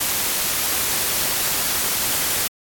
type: noise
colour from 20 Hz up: white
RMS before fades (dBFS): -21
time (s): 0-2.48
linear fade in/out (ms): 10
effects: AAC 64 kbps